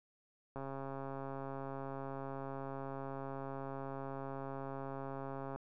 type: click train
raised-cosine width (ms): 1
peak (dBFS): -30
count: 681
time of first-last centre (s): 0.56-5.56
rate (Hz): 136
effects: none